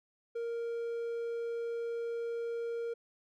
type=tone; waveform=triangle; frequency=466.2 Hz; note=A#4; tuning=in tune; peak=-32 dBFS; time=0.35-2.94 s; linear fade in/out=10 ms; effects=none